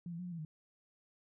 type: tone with pitch steps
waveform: sine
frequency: 173.3 / 167.7 / 180.1 / 177.4 / 167.4 / 154.9 Hz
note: F3 / E3 / F#3 / F3 / E3 / D#3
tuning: -13 / +30 / -46 / +27 / +27 / -7 cents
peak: -40 dBFS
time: 0.06-0.45 s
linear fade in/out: 2 ms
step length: 65 ms
effects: none